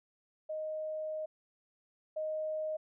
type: tone pair in turn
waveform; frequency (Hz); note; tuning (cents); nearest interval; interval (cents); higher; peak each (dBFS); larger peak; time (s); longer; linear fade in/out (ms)
sine; 622.3 / 622.3; D#5 / D#5; 0 / 0; unison; 0; neither; -35 / -33; second; 0.49-1.26 / 2.16-2.77; first; 10
effects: none